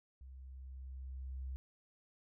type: tone with level ramp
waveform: sine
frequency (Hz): 65.41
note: C2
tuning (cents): 0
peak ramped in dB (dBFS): -50 to -39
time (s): 0.21-1.56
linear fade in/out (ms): 0
effects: none